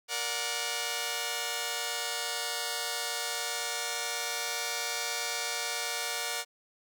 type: chord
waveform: 5% pulse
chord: Bb augmented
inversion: none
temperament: just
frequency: 466.2 / 582.7 / 728.4 Hz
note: Bb4 / D5 / F#5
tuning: 0 / -14 / -27 cents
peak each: -25 / -26 / -23 dBFS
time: 0.08-6.45 s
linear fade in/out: 50 ms
effects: none